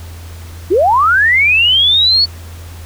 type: linear sweep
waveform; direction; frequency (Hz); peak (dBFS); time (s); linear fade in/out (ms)
sine; up; 310 to 4480; -7; 0.7-2.26; 20
effects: added 84 Hz sine -28 dBFS peak until 2.85 s + pink hiss -38 dBFS RMS until 2.85 s